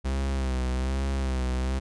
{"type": "tone with vibrato", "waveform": "45% pulse", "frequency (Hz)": 65.41, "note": "C2", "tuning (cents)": 0, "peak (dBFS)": -25, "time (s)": [0.04, 1.8], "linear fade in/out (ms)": 20, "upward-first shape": "sine", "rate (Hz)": 1.2, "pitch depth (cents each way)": 55, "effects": ["resampled to 22050 Hz"]}